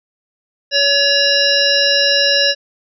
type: harmonic tone with a mistuned harmonic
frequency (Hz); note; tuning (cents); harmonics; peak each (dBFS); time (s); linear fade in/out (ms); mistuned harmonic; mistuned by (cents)
564; C#5; +30; 1 / 3 / 5 / 7 / 9 / 10; -18 / -18 / -18 / -18 / -18 / -18; 0.71-2.55; 50; 10; -30
effects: none